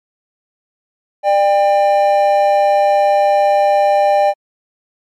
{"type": "tone pair together", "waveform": "triangle", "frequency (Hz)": [597.1, 797], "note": ["D5", "G5"], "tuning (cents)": [29, 28], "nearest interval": "perfect fourth", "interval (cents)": 499, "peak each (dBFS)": -10, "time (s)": [1.23, 4.34], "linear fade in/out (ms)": 50, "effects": ["MP3 64 kbps"]}